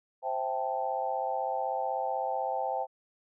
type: chord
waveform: sine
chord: A minor seventh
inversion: first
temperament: equal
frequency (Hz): 523.3 / 659.3 / 784 / 880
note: C5 / E5 / G5 / A5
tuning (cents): 0 / 0 / 0 / 0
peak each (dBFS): -35 / -36 / -32 / -36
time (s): 0.22-2.87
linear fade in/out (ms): 50
effects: none